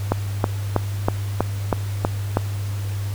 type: click train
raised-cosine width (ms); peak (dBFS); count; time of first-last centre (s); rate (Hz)
1; -3; 8; 0.12-2.371; 3.11
effects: added 100 Hz sine -23 dBFS peak until 3.14 s + pink hiss -39 dBFS RMS until 3.14 s